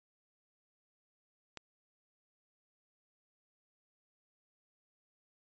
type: click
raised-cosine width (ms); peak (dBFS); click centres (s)
0.2; -26; 1.573
effects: resampled to 16000 Hz